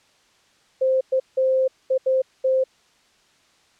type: tone bursts at uneven times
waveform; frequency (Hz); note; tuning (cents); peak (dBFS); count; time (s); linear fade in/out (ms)
sine; 523.3; C5; 0; -16; 6; 0.81-1.01 / 1.12-1.2 / 1.37-1.68 / 1.9-1.98 / 2.06-2.22 / 2.44-2.64; 10
effects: white hiss -59 dBFS RMS until 3.79 s + low-pass 6000 Hz 12 dB/octave